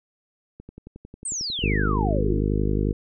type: click train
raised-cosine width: 3 ms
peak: -27 dBFS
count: 20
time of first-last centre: 0.6-2.312 s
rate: 11.1 Hz
type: exponential sweep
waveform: sine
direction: down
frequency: 8840 to 273.2 Hz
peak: -26 dBFS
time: 1.25-2.4 s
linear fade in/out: 5 ms
type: harmonic tone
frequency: 51.2 Hz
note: G#1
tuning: 24 cents flat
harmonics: 1 / 2 / 3 / 4 / 5 / 6 / 7 / 8 / 9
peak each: -24 / -27 / -29 / -30 / -31 / -32 / -32 / -33 / -34 dBFS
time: 1.62-2.93 s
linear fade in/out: 10 ms
effects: none